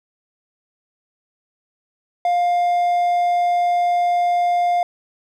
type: tone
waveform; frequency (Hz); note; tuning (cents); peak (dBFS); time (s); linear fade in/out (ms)
triangle; 704; F5; +14; -13; 2.25-4.83; 2
effects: none